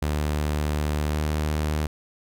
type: tone with pitch glide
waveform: sawtooth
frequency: 75 to 76.18 Hz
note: D2 to D#2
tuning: +37 to -36 cents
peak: -19 dBFS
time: 0.02-1.87 s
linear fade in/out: 5 ms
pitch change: +27 cents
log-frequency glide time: 1.08-1.19 s
effects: none